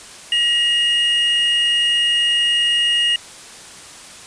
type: tone pair together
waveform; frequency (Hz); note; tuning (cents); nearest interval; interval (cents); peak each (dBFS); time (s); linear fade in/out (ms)
triangle; 1907.5 / 2858; A#6 / F7; +39 / +39; perfect fifth; 700; -22 / -13; 0.32-3.16; 2
effects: white hiss -38 dBFS RMS until 4.26 s + resampled to 22050 Hz